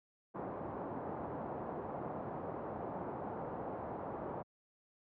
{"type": "low-pass noise", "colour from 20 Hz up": "white", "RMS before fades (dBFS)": -42, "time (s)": [0.34, 4.43], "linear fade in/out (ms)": 20, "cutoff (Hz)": 910, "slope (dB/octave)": 24, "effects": ["high-pass 100 Hz 12 dB/octave"]}